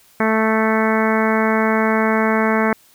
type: harmonic tone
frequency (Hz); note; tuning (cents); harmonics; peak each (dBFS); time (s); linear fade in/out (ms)
220; A3; 0; 1 / 2 / 3 / 4 / 5 / 6 / 7 / 8 / 9 / 10; -18 / -21 / -23 / -24 / -25 / -26 / -26 / -27 / -28 / -28; 0.2-2.73; 2
effects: white hiss -52 dBFS RMS until 2.94 s